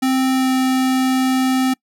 square tone with pitch glide, 261.6 to 259.9 Hz, C4 to C4, 0 to -11 cents, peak -15 dBFS, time 0.02-1.74 s, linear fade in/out 10 ms, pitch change -11 cents, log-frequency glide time 0.33-0.51 s, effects noise-tail reverb RT60 0.1 s tail -25 dB re dry

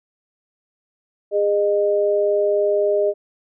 sine tone pair together, 408.9 / 612.7 Hz, G#4 / D#5, -27 / -27 cents, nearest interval perfect fifth, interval 700 cents, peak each -18 dBFS, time 1.31-3.14 s, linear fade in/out 50 ms, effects none

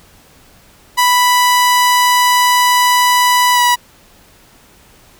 sawtooth tone with pitch glide, 987.8 to 975.3 Hz, B5 to B5, 0 to -22 cents, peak -5 dBFS, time 0.97-3.76 s, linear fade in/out 20 ms, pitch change -22 cents, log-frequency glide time 3.53-3.6 s, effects pink hiss -46 dBFS RMS until 5.19 s

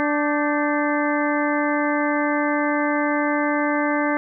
harmonic tone with a mistuned harmonic, 293.7 Hz, D4, in tune, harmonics 1 / 2 / 3 / 4 / 5 / 6 / 7, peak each -22 / -25 / -27 / -28 / -29 / -30 / -30 dBFS, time 0-4.17 s, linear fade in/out 0 ms, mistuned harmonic 5, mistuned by +94 cents, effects none

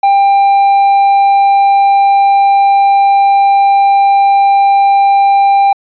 triangle tone, 794 Hz, G5, 22 cents sharp, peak -3 dBFS, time 0.03-5.73 s, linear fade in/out 5 ms, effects resampled to 11025 Hz

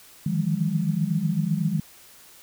sine tone cluster, 153.9 / 161.8 / 176 / 204 Hz, D#3 / E3 / F3 / G#3, -19 / -32 / +14 / -31 cents, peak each -27 dBFS, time 0.26-1.8 s, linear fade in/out 5 ms, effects white hiss -50 dBFS RMS until 2.42 s

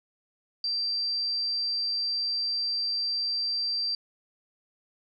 sine tone, 4699 Hz, D8, in tune, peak -26 dBFS, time 0.64-3.95 s, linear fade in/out 2 ms, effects none

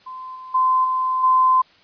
sine tone with level steps, 1031 Hz, C6, 26 cents flat, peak -31 / -34 / -14 / -18 / -12 dBFS, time 0.06-1.62 s, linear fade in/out 10 ms, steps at 0.35 / 0.54 / 0.84 / 1.23 s, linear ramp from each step 10 ms, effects white hiss -53 dBFS RMS until 1.83 s + resampled to 11025 Hz

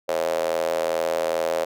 square tone with high-pass filter, 41.2 Hz, E1, in tune, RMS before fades -24 dBFS, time 0.08-1.65 s, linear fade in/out 10 ms, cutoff 550 Hz, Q 6.1, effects none

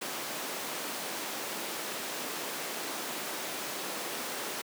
pink high-pass noise, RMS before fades -37 dBFS, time 0.01-4.62 s, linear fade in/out 10 ms, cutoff 300 Hz, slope 12 dB/octave, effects high-pass 150 Hz 12 dB/octave

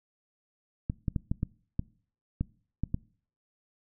clicks, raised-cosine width 5 ms, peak -16 dBFS, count 9, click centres 0.899 / 1.082 / 1.162 / 1.315 / 1.431 / 1.794 / 2.41 / 2.836 / 2.944 s, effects noise-tail reverb RT60 0.5 s tail -23 dB re dry

